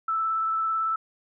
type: tone with vibrato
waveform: sine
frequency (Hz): 1318.5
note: E6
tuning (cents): 0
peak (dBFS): -23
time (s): 0.08-0.96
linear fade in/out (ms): 5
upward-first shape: sine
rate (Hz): 18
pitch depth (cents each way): 13
effects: none